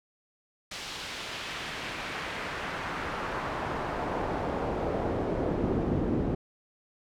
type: noise with band-pass filter sweep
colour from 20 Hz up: brown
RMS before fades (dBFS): -32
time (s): 0.71-6.35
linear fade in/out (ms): 5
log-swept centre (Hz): 4400 to 290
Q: 0.97
effects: none